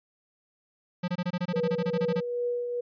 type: tone bursts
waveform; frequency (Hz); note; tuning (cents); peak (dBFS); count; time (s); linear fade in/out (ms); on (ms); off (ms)
square; 177.9; F3; +32; -27; 16; 1.03-2.206; 10; 51; 24
type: tone with tremolo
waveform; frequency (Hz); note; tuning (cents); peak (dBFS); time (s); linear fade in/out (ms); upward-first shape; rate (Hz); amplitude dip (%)
sine; 484.2; B4; -34; -25; 1.53-2.81; 10; triangle; 2.4; 45
effects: resampled to 11025 Hz